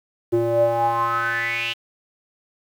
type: tone with band-pass filter sweep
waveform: square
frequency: 116.54 Hz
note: A#2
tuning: in tune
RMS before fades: -21 dBFS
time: 0.32-1.74 s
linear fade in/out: 20 ms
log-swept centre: 380 to 3000 Hz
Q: 7.5
effects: 8-bit